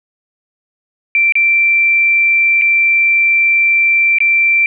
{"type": "tone with dropouts", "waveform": "sine", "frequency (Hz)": 2349, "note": "D7", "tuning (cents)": 0, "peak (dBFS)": -8, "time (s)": [1.15, 4.66], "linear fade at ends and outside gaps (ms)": 1, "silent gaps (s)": [[1.323, 1.354], [2.614, 2.619], [4.185, 4.204]], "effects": []}